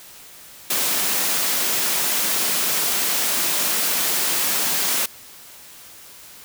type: high-pass noise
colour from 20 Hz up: white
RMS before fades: -21 dBFS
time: 0.7-5.06 s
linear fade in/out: 5 ms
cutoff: 160 Hz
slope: 24 dB/octave
effects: white hiss -43 dBFS RMS until 6.44 s